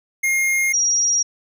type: tone pair in turn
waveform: square / sine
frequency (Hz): 2133 / 5694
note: C7 / F8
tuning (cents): +33 / +33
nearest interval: octave + perfect fourth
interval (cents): 1700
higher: second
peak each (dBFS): -17 / -15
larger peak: second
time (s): 0.23-0.73 / 0.73-1.23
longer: neither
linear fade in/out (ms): 10
effects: none